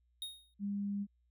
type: tone with exponential decay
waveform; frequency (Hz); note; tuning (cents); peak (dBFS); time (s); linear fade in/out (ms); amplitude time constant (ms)
square; 3729; A#7; 0; -37; 0.22-0.54; 1; 69
type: tone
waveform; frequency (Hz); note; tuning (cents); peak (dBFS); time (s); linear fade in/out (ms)
sine; 201.6; G3; +49; -34; 0.59-1.07; 50
effects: added 60 Hz sine -70 dBFS peak until 1.3 s